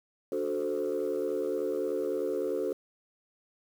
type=chord; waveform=sine; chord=D dominant seventh; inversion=none; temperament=equal; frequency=293.7 / 370 / 440 / 523.3 Hz; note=D4 / F#4 / A4 / C5; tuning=0 / 0 / 0 / 0 cents; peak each=-36 / -32 / -31 / -33 dBFS; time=0.32-2.73 s; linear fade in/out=2 ms; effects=tanh soft clip ceiling -23 dBFS + 9-bit